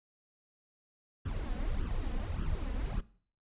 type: noise with flanger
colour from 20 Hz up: brown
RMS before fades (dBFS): -34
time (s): 1.25-3.01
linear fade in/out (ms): 10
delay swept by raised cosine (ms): 0.65 to 4.05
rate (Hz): 1.7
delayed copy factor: +0.75
effects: noise-tail reverb RT60 0.5 s tail -19 dB re dry + resampled to 8000 Hz